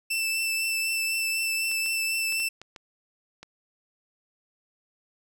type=tone with vibrato; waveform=sawtooth; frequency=2658 Hz; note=E7; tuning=14 cents sharp; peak=-22 dBFS; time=0.1-2.49 s; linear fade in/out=10 ms; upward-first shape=triangle; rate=4 Hz; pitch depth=17 cents each way
type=clicks; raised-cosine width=0.2 ms; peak=-25 dBFS; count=7; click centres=1.715 / 1.861 / 2.324 / 2.401 / 2.616 / 2.762 / 3.43 s
effects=none